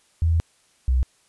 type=tone pair in turn; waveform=sine; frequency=82.41 / 63.61 Hz; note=E2 / C2; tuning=0 / -48 cents; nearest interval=major third; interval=448 cents; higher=first; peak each=-16 dBFS; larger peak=neither; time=0.22-0.4 / 0.88-1.03 s; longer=first; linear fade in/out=0 ms; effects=white hiss -61 dBFS RMS until 1.28 s + resampled to 24000 Hz